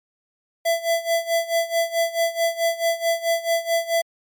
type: tone with tremolo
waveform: square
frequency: 669 Hz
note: E5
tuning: 25 cents sharp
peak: -17 dBFS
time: 0.65-4.02 s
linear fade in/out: 10 ms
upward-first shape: sine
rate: 4.6 Hz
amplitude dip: 85%
effects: MP3 96 kbps